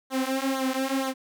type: tone with flanger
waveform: sawtooth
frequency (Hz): 265.4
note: C4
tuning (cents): +25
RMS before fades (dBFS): -27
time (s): 0.1-1.14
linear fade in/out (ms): 50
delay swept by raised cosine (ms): 0.38 to 4.78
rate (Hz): 2.1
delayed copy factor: -0.95
effects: none